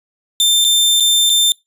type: tone with dropouts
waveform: sawtooth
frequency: 3580 Hz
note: A7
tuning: 29 cents sharp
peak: -7 dBFS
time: 0.4-1.52 s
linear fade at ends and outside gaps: 1 ms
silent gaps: 0.644-0.648 / 1-1.005 / 1.296-1.3 s
effects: noise-tail reverb RT60 0.2 s tail -24 dB re dry + resampled to 32000 Hz